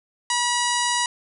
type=harmonic tone; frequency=967 Hz; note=B5; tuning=37 cents flat; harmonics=1 / 2 / 3 / 4 / 5 / 6 / 7 / 8 / 9 / 10; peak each=-24 / -27 / -29 / -30 / -31 / -32 / -32 / -33 / -34 / -34 dBFS; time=0.3-1.06 s; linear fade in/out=2 ms; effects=none